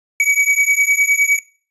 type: beating tone pair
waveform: square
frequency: 2264 / 2273.8 Hz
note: C#7 / C#7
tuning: +36 / +43 cents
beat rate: 9.8 Hz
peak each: -16 dBFS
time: 0.2-1.39 s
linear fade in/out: 2 ms
effects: noise-tail reverb RT60 0.4 s tail -20 dB re dry + resampled to 24000 Hz